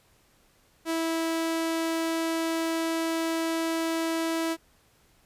sawtooth tone, 327.4 Hz, E4, 12 cents flat, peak -22 dBFS, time 0.85-4.57 s, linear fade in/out 50 ms, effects pink hiss -63 dBFS RMS until 5.25 s + resampled to 32000 Hz

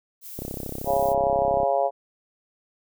violet noise, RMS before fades -39 dBFS, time 0.21-1.15 s, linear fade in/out 50 ms
click train, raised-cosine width 2 ms, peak -19 dBFS, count 42, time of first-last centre 0.39-1.632 s, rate 33 Hz
harmonic tone, 138.59 Hz, C#3, in tune, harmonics 3 / 4 / 5 / 6 / 7, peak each -31 / -23 / -23 / -28 / -33 dBFS, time 0.85-1.91 s, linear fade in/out 50 ms
effects none

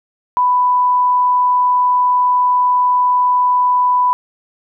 sine tone, 993 Hz, B5, 9 cents sharp, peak -10 dBFS, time 0.37-4.13 s, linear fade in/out 0 ms, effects none

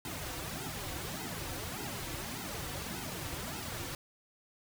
pink noise with flanger, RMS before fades -40 dBFS, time 0.05-3.95 s, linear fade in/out 2 ms, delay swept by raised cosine 1.7 to 4.9 ms, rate 1.7 Hz, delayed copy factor -1, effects none

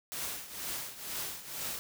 white noise with tremolo, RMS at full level -36 dBFS, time 0.12-1.79 s, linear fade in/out 0 ms, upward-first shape triangle, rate 2.1 Hz, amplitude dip 80%, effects none

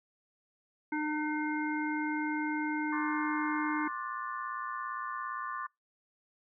harmonic tone, 303.3 Hz, D#4, 44 cents flat, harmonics 1 / 3 / 5 / 7, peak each -32 / -37 / -39 / -40 dBFS, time 0.92-3.88 s, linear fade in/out 5 ms
sine chord, D dominant seventh, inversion third, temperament just, 1057.2 / 1174.7 / 1468.3 / 1762 Hz, C6 / D6 / F#6 / A6, +18 / 0 / -14 / +2 cents, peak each -39 / -39 / -45 / -43 dBFS, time 2.92-5.67 s, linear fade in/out 10 ms
effects noise-tail reverb RT60 0.2 s tail -26 dB re dry

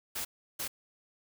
white noise bursts at uneven times, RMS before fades -36 dBFS, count 2, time 0.15-0.25 / 0.59-0.68 s, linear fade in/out 10 ms, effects none

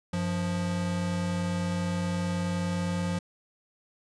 square tone pair together, 95.74 / 176.1 Hz, G2 / F3, -40 / +15 cents, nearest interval major seventh, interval 1055 cents, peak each -34 / -29 dBFS, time 0.13-3.19 s, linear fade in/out 5 ms, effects resampled to 22050 Hz + 11-bit

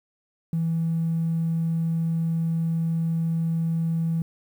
triangle tone, 164.4 Hz, E3, 4 cents flat, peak -18 dBFS, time 0.53-4.22 s, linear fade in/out 2 ms, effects tanh soft clip ceiling -19 dBFS + 9-bit

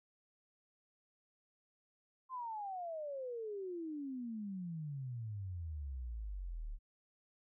sine exponential sweep, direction down, 1057 to 34.65 Hz, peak -40 dBFS, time 2.29-6.79 s, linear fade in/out 50 ms, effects none

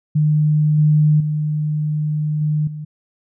sine tone with level steps, 151.7 Hz, D#3, 44 cents flat, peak -12 / -10 / -17 / -15 / -26 dBFS, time 0.15-2.85 s, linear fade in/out 10 ms, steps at 0.78 / 1.2 / 2.41 / 2.67 s, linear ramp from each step 5 ms, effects none

